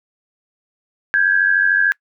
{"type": "tone pair together", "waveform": "sine", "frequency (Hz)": [1580.6, 1674], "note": ["G6", "G#6"], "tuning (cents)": [14, 13], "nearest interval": "minor second", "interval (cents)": 99, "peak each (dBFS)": -15, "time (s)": [1.14, 1.92], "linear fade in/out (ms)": 0, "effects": ["noise-tail reverb RT60 0.1 s tail -25 dB re dry"]}